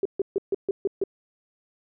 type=tone bursts; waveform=sine; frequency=392 Hz; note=G4; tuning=in tune; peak=-20 dBFS; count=7; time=0.03-1.038 s; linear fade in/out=2 ms; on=24 ms; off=140 ms; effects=none